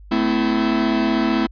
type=chord; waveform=45% pulse; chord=A minor; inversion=none; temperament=equal with one note detuned; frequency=220 / 255.8 / 329.6 Hz; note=A3 / C4 / E4; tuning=0 / -39 / 0 cents; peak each=-21 dBFS; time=0.11-1.47 s; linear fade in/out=10 ms; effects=added 50 Hz sine -39 dBFS peak until 1.51 s + resampled to 11025 Hz